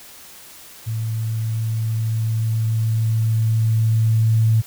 sine tone with level ramp, 111.6 Hz, A2, 25 cents sharp, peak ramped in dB -21 to -12 dBFS, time 0.86-4.62 s, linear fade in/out 20 ms, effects white hiss -42 dBFS RMS until 4.66 s

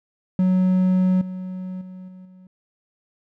triangle tone with level steps, 185 Hz, F#3, in tune, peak -13 / -26 / -33 / -37 / -42 dBFS, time 0.39-2.47 s, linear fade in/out 2 ms, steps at 1.21 / 1.81 / 2.08 / 2.25 s, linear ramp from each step 5 ms, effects none

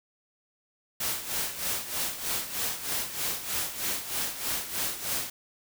white noise with tremolo, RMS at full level -29 dBFS, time 1-5.3 s, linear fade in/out 5 ms, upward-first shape sine, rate 3.2 Hz, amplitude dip 70%, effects none

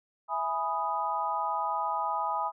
sine chord, E major seventh, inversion none, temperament equal, 659.3 / 830.6 / 987.8 / 1244.5 Hz, E5 / G#5 / B5 / D#6, 0 / 0 / 0 / 0 cents, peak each -38 / -32 / -32 / -33 dBFS, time 0.28-2.52 s, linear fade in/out 50 ms, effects none

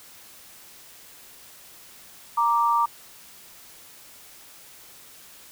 sine tone pair together, 934.3 / 1174.7 Hz, A#5 / D6, +4 / 0 cents, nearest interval major third, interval 396 cents, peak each -21 dBFS, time 2.37-2.86 s, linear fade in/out 10 ms, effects white hiss -48 dBFS RMS until 5.51 s

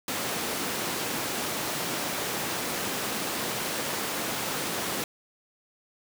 pink high-pass noise, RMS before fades -31 dBFS, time 0.08-5.04 s, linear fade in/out 2 ms, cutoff 210 Hz, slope 12 dB/octave, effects none

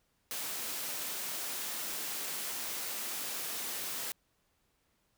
white high-pass noise, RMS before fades -38 dBFS, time 0.31-4.12 s, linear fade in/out 0 ms, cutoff 180 Hz, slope 12 dB/octave, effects pink hiss -75 dBFS RMS until 5.17 s

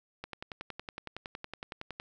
click train, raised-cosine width 0.3 ms, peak -23 dBFS, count 20, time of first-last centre 0.24-1.999 s, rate 10.8 Hz, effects none

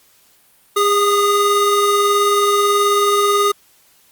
square tone pair together, 406.2 / 1237.1 Hz, G#4 / D#6, -38 / -10 cents, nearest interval octave + perfect fifth, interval 1928 cents, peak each -16 dBFS, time 0.76-3.52 s, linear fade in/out 10 ms, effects white hiss -53 dBFS RMS until 4.11 s + Opus 48 kbps

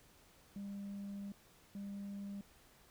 sine tone bursts at uneven times, 200 Hz, G3, 35 cents sharp, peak -40 dBFS, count 2, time 0.56-1.32 / 1.75-2.41 s, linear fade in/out 2 ms, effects tanh soft clip ceiling -41 dBFS + pink hiss -65 dBFS RMS until 2.9 s

